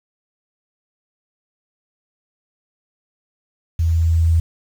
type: tone with level ramp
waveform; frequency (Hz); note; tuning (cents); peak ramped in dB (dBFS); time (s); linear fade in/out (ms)
sine; 82.41; E2; 0; -14 to -11; 3.79-4.4; 5
effects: 7-bit